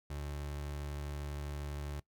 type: tone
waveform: 30% pulse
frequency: 72.5 Hz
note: D2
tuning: 22 cents flat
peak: -36 dBFS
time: 0.1-2 s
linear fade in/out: 5 ms
effects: noise-tail reverb RT60 0.1 s tail -20 dB re dry